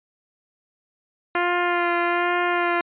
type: tone with vibrato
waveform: 10% pulse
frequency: 349.2 Hz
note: F4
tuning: in tune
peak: -11 dBFS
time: 1.35-2.81 s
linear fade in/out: 2 ms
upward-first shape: sine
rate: 1.2 Hz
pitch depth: 17 cents each way
effects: resampled to 8000 Hz